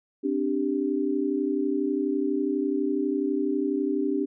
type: chord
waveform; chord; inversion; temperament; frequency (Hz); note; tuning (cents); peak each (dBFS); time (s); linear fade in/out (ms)
sine; C suspended second; none; equal; 261.6 / 293.7 / 392; C4 / D4 / G4; 0 / 0 / 0; -29 / -26 / -28; 0.23-4.26; 20
effects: none